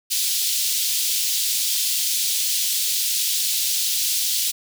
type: high-pass noise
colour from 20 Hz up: pink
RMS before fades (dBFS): -22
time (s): 0.1-4.52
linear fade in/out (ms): 20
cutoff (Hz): 3400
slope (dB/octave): 24
effects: none